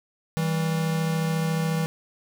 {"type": "tone pair together", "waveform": "square", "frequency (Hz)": [161.9, 196], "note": ["E3", "G3"], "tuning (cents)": [-31, 0], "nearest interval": "minor third", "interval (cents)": 331, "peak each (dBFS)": [-24, -32], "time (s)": [0.37, 1.86], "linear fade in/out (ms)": 0, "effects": []}